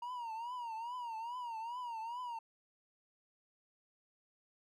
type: tone with vibrato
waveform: triangle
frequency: 941 Hz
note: A#5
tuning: 16 cents sharp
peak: -38 dBFS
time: 0.02-2.39 s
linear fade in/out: 5 ms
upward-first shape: triangle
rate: 2.4 Hz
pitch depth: 130 cents each way
effects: none